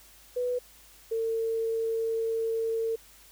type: tone pair in turn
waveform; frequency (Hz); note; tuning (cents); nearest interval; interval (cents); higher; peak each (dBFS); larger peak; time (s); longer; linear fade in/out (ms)
sine; 493.9 / 451.8; B4 / A4; 0 / +46; major second; 154; first; -26; neither; 0.36-0.59 / 1.11-2.96; second; 10
effects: added 50 Hz sine -61 dBFS peak until 3.31 s + white hiss -55 dBFS RMS until 3.31 s